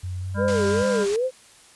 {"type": "tone with pitch glide", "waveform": "sine", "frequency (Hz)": [91.2, 93.82], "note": ["F#2", "F#2"], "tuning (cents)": [-24, 25], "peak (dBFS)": -27, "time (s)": [0.03, 0.83], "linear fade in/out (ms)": 10, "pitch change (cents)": 49, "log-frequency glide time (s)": [0.2, 0.27]}
{"type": "harmonic tone", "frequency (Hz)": 200, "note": "G3", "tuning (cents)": 35, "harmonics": [1, 3, 5, 7, 8], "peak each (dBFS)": [-25, -30, -32, -33, -34], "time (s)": [0.34, 1.07], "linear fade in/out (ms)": 50}
{"type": "tone with vibrato", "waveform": "sine", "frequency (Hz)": 453.3, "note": "A#4", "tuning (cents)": -48, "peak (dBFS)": -20, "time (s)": [0.37, 1.31], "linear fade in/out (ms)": 50, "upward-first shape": "sine", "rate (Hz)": 2.5, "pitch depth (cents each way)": 230}
{"type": "low-pass noise", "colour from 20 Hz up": "white", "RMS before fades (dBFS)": -36, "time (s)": [0.48, 1.16], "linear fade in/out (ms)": 0, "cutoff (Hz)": 8200, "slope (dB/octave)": 24}
{"effects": ["white hiss -51 dBFS RMS until 1.75 s", "resampled to 24000 Hz"]}